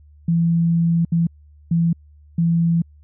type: tone bursts at uneven times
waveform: sine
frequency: 167.8 Hz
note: E3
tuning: 31 cents sharp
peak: -14 dBFS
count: 4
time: 0.28-1.05 / 1.12-1.27 / 1.71-1.93 / 2.38-2.82 s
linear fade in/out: 5 ms
effects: added 74 Hz sine -45 dBFS peak until 3.03 s